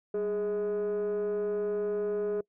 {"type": "tone with frequency modulation", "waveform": "sine", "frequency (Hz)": 414.7, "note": "G#4", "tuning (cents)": -3, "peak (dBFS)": -25, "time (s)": [0.14, 2.41], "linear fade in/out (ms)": 5, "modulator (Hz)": 221, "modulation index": 0.42, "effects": ["noise-tail reverb RT60 0.1 s tail -25 dB re dry", "tanh soft clip ceiling -27 dBFS"]}